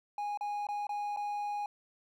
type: tone with dropouts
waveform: triangle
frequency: 825 Hz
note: G#5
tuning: 12 cents flat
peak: -31 dBFS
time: 0.18-1.66 s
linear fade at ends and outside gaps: 2 ms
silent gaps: 0.374-0.409 / 0.669-0.687 / 0.869-0.892 / 1.163-1.171 s
effects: none